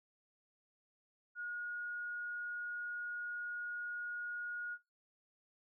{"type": "tone", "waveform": "sine", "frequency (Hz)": 1441, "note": "F#6", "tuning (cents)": -46, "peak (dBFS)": -39, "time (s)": [1.35, 4.78], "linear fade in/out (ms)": 50, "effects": ["noise-tail reverb RT60 0.2 s tail -17 dB re dry"]}